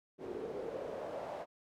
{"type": "noise with band-pass filter sweep", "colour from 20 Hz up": "pink", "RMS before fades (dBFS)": -42, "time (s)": [0.18, 1.46], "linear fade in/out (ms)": 50, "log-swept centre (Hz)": [380, 680], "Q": 3.9, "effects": []}